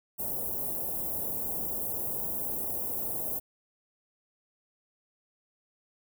white band-stop noise, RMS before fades -33 dBFS, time 0.18-3.4 s, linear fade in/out 20 ms, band 740 to 12000 Hz, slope 24 dB/octave, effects none

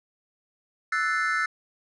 triangle chord, F# half-diminished seventh, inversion third, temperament equal, 1318.5 / 1480 / 1760 / 2093 Hz, E6 / F#6 / A6 / C7, 0 / 0 / 0 / 0 cents, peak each -26 / -27 / -26 / -30 dBFS, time 0.92-1.46 s, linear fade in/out 5 ms, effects resampled to 24000 Hz

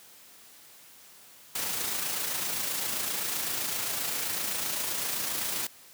white noise with amplitude modulation, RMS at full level -30 dBFS, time 1.55-5.67 s, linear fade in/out 5 ms, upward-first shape sine, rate 27.7 Hz, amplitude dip 35%, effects white hiss -53 dBFS RMS until 5.93 s + high-pass 100 Hz 12 dB/octave

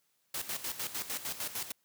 white noise with tremolo, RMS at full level -36 dBFS, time 0.34-1.72 s, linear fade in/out 5 ms, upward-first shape square, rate 6.6 Hz, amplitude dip 70%, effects white hiss -75 dBFS RMS until 1.84 s + high-pass 80 Hz 12 dB/octave

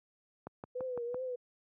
click train, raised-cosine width 1 ms, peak -28 dBFS, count 5, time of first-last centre 0.47-1.145 s, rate 5.93 Hz
sine tone with vibrato, 493.9 Hz, B4, in tune, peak -35 dBFS, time 0.75-1.36 s, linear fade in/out 10 ms, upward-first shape triangle, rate 2.6 Hz, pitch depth 94 cents each way
effects high-pass 100 Hz 12 dB/octave

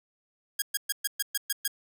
5% pulse tone bursts, 1638 Hz, G#6, 24 cents flat, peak -14 dBFS, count 8, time 0.59-1.678 s, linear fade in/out 5 ms, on 31 ms, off 120 ms, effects none

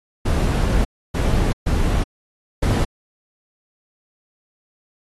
brown noise bursts at uneven times, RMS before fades -18 dBFS, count 4, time 0.25-0.85 / 1.14-1.53 / 1.66-2.04 / 2.62-2.85 s, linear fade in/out 10 ms, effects AAC 32 kbps

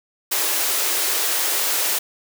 white high-pass noise, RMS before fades -21 dBFS, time 0.31-1.99 s, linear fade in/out 10 ms, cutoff 300 Hz, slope 96 dB/octave, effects none

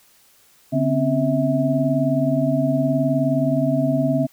sine tone cluster, 142.5 / 252.8 / 272 / 649 Hz, C#3 / B3 / C#4 / E5, +48 / +41 / -33 / -27 cents, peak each -22 dBFS, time 0.72-4.27 s, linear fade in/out 20 ms, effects white hiss -55 dBFS RMS until 4.32 s

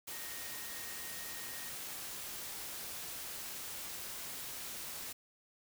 sine tone in noise, 1864.7 Hz, A#6, in tune, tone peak -52 dBFS, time 0.11-1.7 s, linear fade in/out 10 ms, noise white, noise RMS -44 dBFS, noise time 0.07-5.13 s, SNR -11 dB, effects none

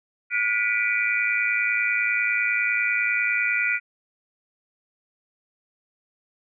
sine tone cluster, 1441 / 1973 / 2303 / 2413 Hz, F#6 / B6 / D7 / D7, -46 / -2 / -34 / +46 cents, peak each -26 dBFS, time 0.3-3.8 s, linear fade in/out 50 ms, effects none

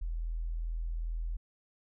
sine tone, 41.22 Hz, E1, 1 cent sharp, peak -32 dBFS, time 0.01-1.37 s, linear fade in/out 10 ms, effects none

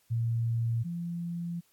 sine tone pair in turn, 115.8 / 171.4 Hz, A#2 / F3, -11 / -32 cents, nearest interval perfect fifth, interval 679 cents, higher second, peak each -26 / -32 dBFS, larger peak first, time 0.1-0.84 / 0.84-1.61 s, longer second, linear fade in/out 20 ms, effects white hiss -68 dBFS RMS until 1.72 s + AAC 64 kbps

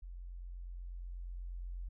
sine tone with level ramp, 44.14 Hz, F1, 19 cents sharp, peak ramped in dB -44 to -39 dBFS, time 0.02-1.89 s, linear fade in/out 10 ms, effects none

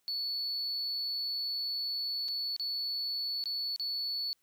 sine tone with dropouts, 4435 Hz, C#8, in tune, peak -30 dBFS, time 0.08-4.33 s, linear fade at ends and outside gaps 0 ms, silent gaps 2.282-2.286 / 2.564-2.597 / 3.439-3.457 / 3.761-3.797 s, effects tanh soft clip ceiling -30 dBFS + white hiss -75 dBFS RMS until 4.42 s

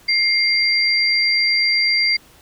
sine tone pair together, 2116 / 4728 Hz, C7 / D8, +19 / +11 cents, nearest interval octave + major second, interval 1392 cents, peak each -17 dBFS, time 0.08-2.17 s, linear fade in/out 10 ms, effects pink hiss -49 dBFS RMS until 2.41 s

